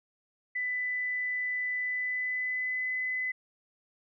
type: tone with pitch glide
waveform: sine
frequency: 1995 to 2015 Hz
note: B6 to B6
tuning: +17 to +34 cents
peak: -29 dBFS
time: 0.55-3.32 s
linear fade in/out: 10 ms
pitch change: +17 cents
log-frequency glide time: 1.78-2.92 s
effects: none